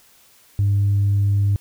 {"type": "tone", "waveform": "sine", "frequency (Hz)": 100.5, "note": "G2", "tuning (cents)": 44, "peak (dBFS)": -13, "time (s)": [0.59, 1.56], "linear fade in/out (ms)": 0, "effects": ["tanh soft clip ceiling -12 dBFS", "white hiss -53 dBFS RMS until 1.6 s"]}